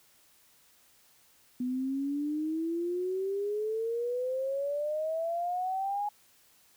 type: exponential sweep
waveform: sine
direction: up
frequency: 246.9 to 834 Hz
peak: -29 dBFS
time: 1.6-6.09 s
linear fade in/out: 5 ms
effects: white hiss -63 dBFS RMS until 6.76 s